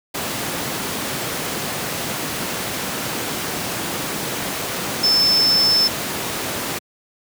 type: tone in noise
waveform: sine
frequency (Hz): 5274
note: E8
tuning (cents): 0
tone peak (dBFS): -13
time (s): 5.03-5.88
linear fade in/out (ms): 10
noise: pink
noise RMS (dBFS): -24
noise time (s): 0.14-6.79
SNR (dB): +8
effects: high-pass 150 Hz 12 dB/octave